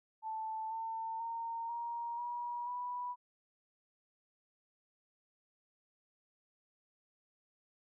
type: tone with pitch steps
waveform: sine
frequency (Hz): 880 / 899.5 / 919.5 / 939.9 / 960.8 / 982.1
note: A5 / A5 / A#5 / A#5 / B5 / B5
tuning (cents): 0 / +38 / -24 / +14 / -48 / -10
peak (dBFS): -37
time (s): 0.22-3.16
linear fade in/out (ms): 50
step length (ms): 490
effects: none